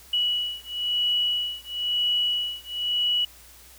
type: beating tone pair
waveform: sine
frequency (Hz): 2934 / 2935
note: F#7 / F#7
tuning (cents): -15 / -15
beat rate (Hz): 1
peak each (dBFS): -26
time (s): 0.13-3.25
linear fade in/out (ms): 5
effects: added 60 Hz sine -54 dBFS peak until 3.78 s + white hiss -50 dBFS RMS until 3.78 s